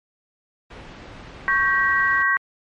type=noise; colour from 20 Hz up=pink; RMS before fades=-39 dBFS; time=0.7-2.23 s; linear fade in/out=10 ms
type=chord; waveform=sine; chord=G diminished; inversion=second; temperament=equal with one note detuned; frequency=1108.7 / 1568 / 1909.3 Hz; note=Db6 / G6 / Bb6; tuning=0 / 0 / +41 cents; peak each=-22 / -20 / -19 dBFS; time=1.48-2.37 s; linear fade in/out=0 ms
effects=low-pass 3000 Hz 12 dB/octave + MP3 48 kbps